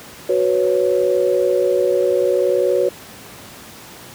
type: chord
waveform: sine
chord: F# suspended fourth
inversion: none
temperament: equal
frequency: 370 / 493.9 / 554.4 Hz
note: F#4 / B4 / C#5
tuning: 0 / 0 / 0 cents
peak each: -18 dBFS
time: 0.29-2.89 s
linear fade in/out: 5 ms
effects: pink hiss -38 dBFS RMS until 4.14 s + high-pass 100 Hz 12 dB/octave

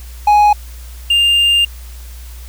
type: tone pair in turn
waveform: triangle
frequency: 833 / 2802 Hz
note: G#5 / F7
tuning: +5 / +5 cents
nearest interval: octave + major sixth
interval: 2100 cents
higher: second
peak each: -4 / -7 dBFS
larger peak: first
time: 0.27-0.53 / 1.1-1.65 s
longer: second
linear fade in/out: 5 ms
effects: added 60 Hz sine -29 dBFS peak until 2.48 s + white hiss -41 dBFS RMS until 2.48 s

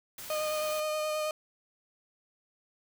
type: noise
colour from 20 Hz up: white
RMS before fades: -43 dBFS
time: 0.18-0.8 s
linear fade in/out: 2 ms
type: tone with vibrato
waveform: 35% pulse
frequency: 614 Hz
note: D#5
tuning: 23 cents flat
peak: -28 dBFS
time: 0.3-1.31 s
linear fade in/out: 2 ms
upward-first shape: sine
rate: 9.4 Hz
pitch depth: 14 cents each way
effects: none

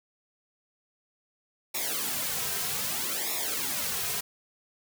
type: noise with flanger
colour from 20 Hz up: white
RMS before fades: -31 dBFS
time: 1.74-4.21 s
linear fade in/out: 10 ms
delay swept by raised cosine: 0.65 to 3.55 ms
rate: 0.63 Hz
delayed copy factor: -1
effects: none

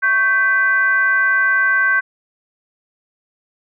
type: tone with frequency modulation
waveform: sine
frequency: 1552 Hz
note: G6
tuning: 18 cents flat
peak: -12 dBFS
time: 0.02-2.01 s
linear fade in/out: 20 ms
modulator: 444 Hz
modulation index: 0.6
effects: none

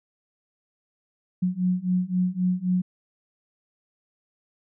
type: beating tone pair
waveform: sine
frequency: 180 / 183.8 Hz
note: F#3 / F#3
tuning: -47 / -11 cents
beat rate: 3.8 Hz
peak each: -25 / -24 dBFS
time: 1.42-2.82 s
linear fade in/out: 10 ms
effects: none

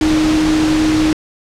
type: tone in noise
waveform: sine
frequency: 311.1 Hz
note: D#4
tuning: in tune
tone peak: -11 dBFS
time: 0.01-1.13 s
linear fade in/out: 2 ms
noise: pink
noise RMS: -20 dBFS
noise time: 0.01-1.13 s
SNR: +6 dB
effects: low-pass 6000 Hz 12 dB/octave

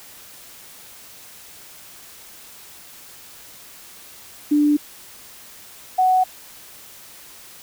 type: tone pair in turn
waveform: sine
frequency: 295 / 743.4 Hz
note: D4 / F#5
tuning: +8 / +8 cents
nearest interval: octave + major third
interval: 1600 cents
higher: second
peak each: -13 / -13 dBFS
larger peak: neither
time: 4.51-4.77 / 5.98-6.24 s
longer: neither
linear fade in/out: 10 ms
effects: white hiss -43 dBFS RMS until 7.62 s

